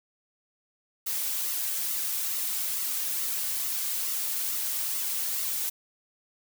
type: noise with flanger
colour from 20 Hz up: blue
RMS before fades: -30 dBFS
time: 1.06-5.7 s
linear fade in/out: 10 ms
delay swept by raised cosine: 1.2 to 3 ms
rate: 2.3 Hz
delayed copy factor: -0.5
effects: none